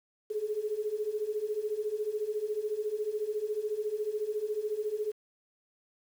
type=beating tone pair; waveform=sine; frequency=415.3 / 429.3 Hz; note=G#4 / A4; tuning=0 / -43 cents; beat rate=14 Hz; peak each=-35 / -32 dBFS; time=0.3-5.12 s; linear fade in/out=10 ms; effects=9-bit